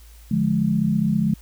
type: chord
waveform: sine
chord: D diminished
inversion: none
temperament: just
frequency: 146.83 / 176.2 / 211.4 Hz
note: D3 / F3 / Ab3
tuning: 0 / +16 / +31 cents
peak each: -24 / -22 / -20 dBFS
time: 0.31-1.34 s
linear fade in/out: 5 ms
effects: added 56 Hz sine -43 dBFS peak until 1.41 s + white hiss -53 dBFS RMS until 1.41 s